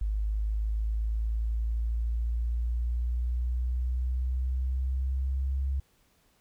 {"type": "exponential sweep", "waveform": "sine", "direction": "up", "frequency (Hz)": [51.91, 67.8], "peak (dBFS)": -26, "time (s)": [0.01, 5.8], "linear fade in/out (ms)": 5, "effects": ["pink hiss -67 dBFS RMS until 6.4 s"]}